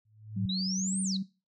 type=tone with exponential growth; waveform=sine; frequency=107.5 Hz; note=A2; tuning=40 cents flat; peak=-27 dBFS; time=0.05-0.46 s; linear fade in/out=5 ms; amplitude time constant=87 ms
type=tone with pitch glide; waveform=sine; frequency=188.3 to 191.15 Hz; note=F#3 to G3; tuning=+31 to -43 cents; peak=-30 dBFS; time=0.36-1.23 s; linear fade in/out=10 ms; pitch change=+26 cents; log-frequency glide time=0.67-0.99 s
type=exponential two-way sweep; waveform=sine; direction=up then down; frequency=3749 to 9130 to 3749 Hz; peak=-32 dBFS; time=0.49-1.17 s; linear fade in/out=5 ms; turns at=1.02 s
effects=noise-tail reverb RT60 0.3 s tail -19 dB re dry